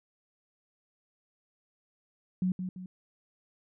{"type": "tone with echo", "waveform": "sine", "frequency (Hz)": 184, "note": "F#3", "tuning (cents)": -9, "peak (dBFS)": -25, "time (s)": [2.42, 2.52], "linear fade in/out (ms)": 2, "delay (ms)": 170, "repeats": 2, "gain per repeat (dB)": -7, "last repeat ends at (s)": 2.86, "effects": []}